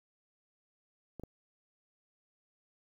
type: clicks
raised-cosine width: 2 ms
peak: -30 dBFS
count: 2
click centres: 1.197 / 1.236 s
effects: 10-bit